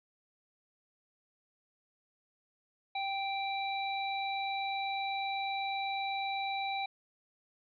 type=harmonic tone; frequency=784 Hz; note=G5; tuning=in tune; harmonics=1 / 3 / 5; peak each=-34 / -39 / -41 dBFS; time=2.95-6.86 s; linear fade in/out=5 ms; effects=none